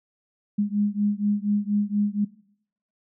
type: beating tone pair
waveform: sine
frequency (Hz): 204.2 / 208.4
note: G#3 / G#3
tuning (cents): -29 / +6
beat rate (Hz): 4.2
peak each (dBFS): -24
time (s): 0.58-2.25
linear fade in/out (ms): 10
effects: noise-tail reverb RT60 0.7 s tail -21 dB re dry